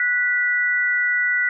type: tone pair together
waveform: sine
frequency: 1472 / 1964.9 Hz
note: F#6 / B6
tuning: -9 / -9 cents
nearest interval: perfect fourth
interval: 500 cents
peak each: -21 / -19 dBFS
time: 0-1.49 s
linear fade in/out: 2 ms
effects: none

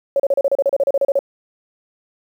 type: tone bursts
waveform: sine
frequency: 554.4 Hz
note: C#5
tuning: in tune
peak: -12 dBFS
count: 15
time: 0.16-1.191 s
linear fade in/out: 2 ms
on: 37 ms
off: 34 ms
effects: 8-bit

